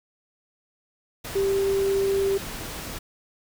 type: tone in noise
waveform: sine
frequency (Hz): 392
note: G4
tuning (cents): 0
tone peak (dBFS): -20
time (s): 1.35-2.38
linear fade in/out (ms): 10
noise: pink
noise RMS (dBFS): -35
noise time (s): 1.24-2.99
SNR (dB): +12
effects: none